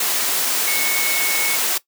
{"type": "tone in noise", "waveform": "sine", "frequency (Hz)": 2203, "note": "C#7", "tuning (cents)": -11, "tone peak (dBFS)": -22, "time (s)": [0.67, 1.56], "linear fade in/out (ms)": 5, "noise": "white", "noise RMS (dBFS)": -20, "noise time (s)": [0, 1.78], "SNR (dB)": -5, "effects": ["noise-tail reverb RT60 0.1 s tail -18 dB re dry", "high-pass 300 Hz 12 dB/octave"]}